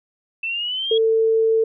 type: exponential sweep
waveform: sine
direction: up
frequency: 2647 to 3331 Hz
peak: -22 dBFS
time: 0.43-0.98 s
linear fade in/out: 5 ms
type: tone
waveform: sine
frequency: 446.8 Hz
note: A4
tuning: 27 cents sharp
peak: -14 dBFS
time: 0.91-1.64 s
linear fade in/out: 5 ms
effects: none